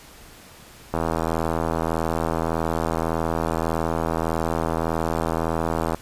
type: click train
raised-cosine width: 1 ms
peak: -9 dBFS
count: 410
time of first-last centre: 0.94-5.946 s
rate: 81.7 Hz
effects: pink hiss -46 dBFS RMS until 6.01 s + resampled to 32000 Hz